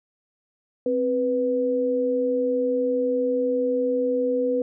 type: tone pair together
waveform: sine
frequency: 261.6 / 493.8 Hz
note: C4 / B4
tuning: 0 / 0 cents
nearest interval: major seventh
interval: 1100 cents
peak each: -26 / -21 dBFS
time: 0.86-4.62 s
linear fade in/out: 2 ms
effects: none